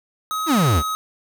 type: tone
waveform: square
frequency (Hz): 1269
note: D#6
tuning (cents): +34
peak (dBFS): -23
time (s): 0.31-0.95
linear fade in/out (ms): 0
type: exponential sweep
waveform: 45% pulse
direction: down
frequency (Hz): 357.4 to 64.6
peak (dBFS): -15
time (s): 0.46-0.83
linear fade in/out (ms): 50
effects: 7-bit